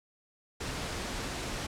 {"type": "noise", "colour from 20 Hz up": "pink", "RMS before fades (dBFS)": -36, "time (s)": [0.6, 1.67], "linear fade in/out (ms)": 10, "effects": ["low-pass 8000 Hz 12 dB/octave"]}